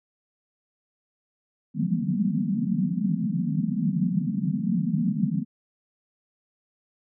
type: band-pass noise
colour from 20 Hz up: pink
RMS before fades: -25 dBFS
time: 1.74-5.45 s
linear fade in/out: 50 ms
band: 150 to 250 Hz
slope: 96 dB/octave
effects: none